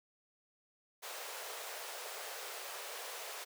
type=high-pass noise; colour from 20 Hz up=pink; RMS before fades=-45 dBFS; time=1.02-3.45 s; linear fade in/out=20 ms; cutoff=430 Hz; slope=48 dB/octave; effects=none